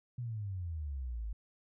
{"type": "exponential sweep", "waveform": "sine", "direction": "down", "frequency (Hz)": [125.4, 51], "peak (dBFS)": -36, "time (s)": [0.18, 1.33], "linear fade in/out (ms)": 5, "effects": []}